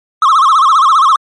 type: tone with vibrato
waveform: triangle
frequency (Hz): 1182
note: D6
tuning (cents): +11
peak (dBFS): -3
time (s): 0.22-1.16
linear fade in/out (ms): 2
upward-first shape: sine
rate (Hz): 15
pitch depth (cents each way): 200
effects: MP3 48 kbps